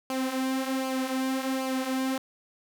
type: tone with flanger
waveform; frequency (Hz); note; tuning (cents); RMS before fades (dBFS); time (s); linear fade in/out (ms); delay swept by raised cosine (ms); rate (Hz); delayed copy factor
sawtooth; 262.7; C4; +7; -29; 0.1-2.18; 2; 0.53 to 6.13; 1.3; -0.6
effects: none